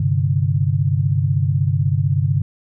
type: chord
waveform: sine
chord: G suspended fourth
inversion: none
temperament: equal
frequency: 98 / 130.81 / 146.83 Hz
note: G2 / C3 / D3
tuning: 0 / 0 / 0 cents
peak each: -19 dBFS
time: 0-2.42 s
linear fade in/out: 5 ms
effects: none